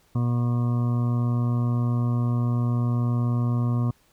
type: harmonic tone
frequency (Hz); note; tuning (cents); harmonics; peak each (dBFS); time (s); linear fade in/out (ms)
120.5; B2; -42; 1 / 2 / 3 / 4 / 5 / 6 / 8 / 9 / 10; -21 / -28 / -41 / -44 / -44 / -45 / -47 / -40 / -45; 0.15-3.91; 5
effects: pink hiss -62 dBFS RMS until 4.12 s